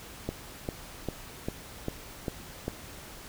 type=click train; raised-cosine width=2 ms; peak=-17 dBFS; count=7; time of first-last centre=0.29-2.68 s; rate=2.51 Hz; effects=pink hiss -46 dBFS RMS until 3.28 s